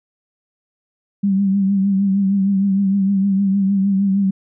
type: tone with vibrato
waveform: sine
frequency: 196 Hz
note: G3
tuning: in tune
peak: -13 dBFS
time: 1.23-4.31 s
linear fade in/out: 10 ms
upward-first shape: triangle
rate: 6.5 Hz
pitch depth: 57 cents each way
effects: none